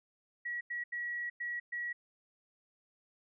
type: tone bursts at uneven times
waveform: sine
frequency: 1921 Hz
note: B6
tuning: 48 cents flat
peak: -35 dBFS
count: 5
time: 0.45-0.61 / 0.7-0.84 / 0.92-1.3 / 1.4-1.6 / 1.72-1.93 s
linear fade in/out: 10 ms
effects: none